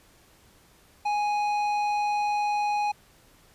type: tone with low-pass filter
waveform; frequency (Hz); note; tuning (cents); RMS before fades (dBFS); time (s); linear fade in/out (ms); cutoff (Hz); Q
square; 830.6; G#5; 0; -26; 1.05-2.92; 10; 3700; 0.51
effects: pink hiss -58 dBFS RMS until 3.54 s + resampled to 32000 Hz